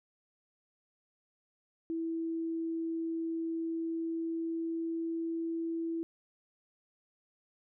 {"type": "tone with pitch glide", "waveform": "sine", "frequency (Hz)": [328.4, 330.5], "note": ["E4", "E4"], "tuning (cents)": [-6, 5], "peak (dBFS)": -32, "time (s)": [1.9, 6.03], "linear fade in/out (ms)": 0, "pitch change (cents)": 11, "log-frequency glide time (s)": [3.48, 5.56], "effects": []}